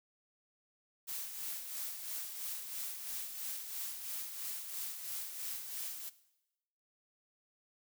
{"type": "noise with tremolo", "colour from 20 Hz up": "blue", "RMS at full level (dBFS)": -40, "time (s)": [1.07, 6.1], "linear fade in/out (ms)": 20, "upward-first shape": "sine", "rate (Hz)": 3, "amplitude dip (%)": 50, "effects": ["noise-tail reverb RT60 0.9 s tail -17 dB re dry"]}